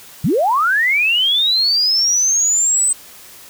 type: linear sweep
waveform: sine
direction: up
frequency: 116.54 to 8200 Hz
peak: -12 dBFS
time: 0.24-2.93 s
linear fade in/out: 5 ms
effects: white hiss -40 dBFS RMS until 3.49 s